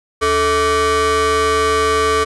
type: ring-modulated tone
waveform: 40% pulse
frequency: 361.6 Hz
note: F#4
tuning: 40 cents flat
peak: -9 dBFS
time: 0.21-2.25 s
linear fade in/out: 20 ms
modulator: 800 Hz
effects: resampled to 24000 Hz